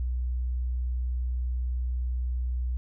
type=tone; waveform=sine; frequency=61.74 Hz; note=B1; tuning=in tune; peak=-26 dBFS; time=0-2.77 s; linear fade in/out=0 ms; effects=none